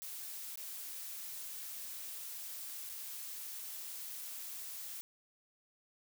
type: noise with dropouts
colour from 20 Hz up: blue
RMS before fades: -45 dBFS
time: 0.02-5.01 s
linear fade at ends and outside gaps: 0 ms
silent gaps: 0.557-0.574 / 2.892-2.896 s
effects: none